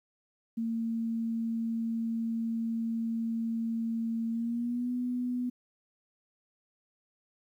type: tone with pitch glide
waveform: sine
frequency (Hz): 228 to 247.2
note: A#3 to B3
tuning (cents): -38 to +2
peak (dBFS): -29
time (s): 0.57-5.5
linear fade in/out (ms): 10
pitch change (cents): +140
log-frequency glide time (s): 4.3-4.91
effects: 11-bit